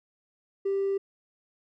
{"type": "tone with hard clipping", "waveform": "sine", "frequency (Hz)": 392.8, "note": "G4", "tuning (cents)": 4, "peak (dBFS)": -25, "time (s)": [0.65, 0.98], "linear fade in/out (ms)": 10, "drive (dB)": 1, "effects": []}